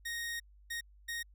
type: tone bursts at uneven times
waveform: sawtooth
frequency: 1864.7 Hz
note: A#6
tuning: in tune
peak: -33 dBFS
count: 3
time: 0.05-0.4 / 0.7-0.81 / 1.08-1.23 s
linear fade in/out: 10 ms
effects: added 50 Hz sine -57 dBFS peak until 1.34 s